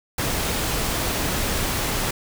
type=noise; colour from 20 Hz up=pink; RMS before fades=-24 dBFS; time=0.18-2.11 s; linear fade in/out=5 ms; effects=none